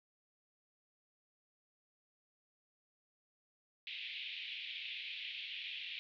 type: band-pass noise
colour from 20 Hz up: pink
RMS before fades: -45 dBFS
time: 3.87-5.99 s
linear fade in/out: 0 ms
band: 2300 to 3700 Hz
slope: 48 dB/octave
effects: none